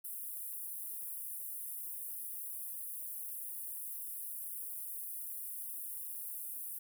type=high-pass noise; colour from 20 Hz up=pink; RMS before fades=-43 dBFS; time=0.04-6.79 s; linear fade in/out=10 ms; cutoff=10000 Hz; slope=48 dB/octave; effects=none